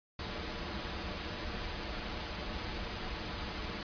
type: noise with comb filter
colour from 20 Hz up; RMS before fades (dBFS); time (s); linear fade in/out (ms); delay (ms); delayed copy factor
pink; -39; 0.19-3.83; 2; 7.5; -0.55
effects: resampled to 11025 Hz